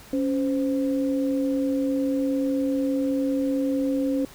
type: tone pair together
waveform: sine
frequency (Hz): 277.2 / 517.9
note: C#4 / C5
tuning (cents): 0 / -18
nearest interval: major seventh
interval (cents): 1082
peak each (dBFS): -22 / -28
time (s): 0.13-4.25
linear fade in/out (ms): 2
effects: pink hiss -47 dBFS RMS until 4.34 s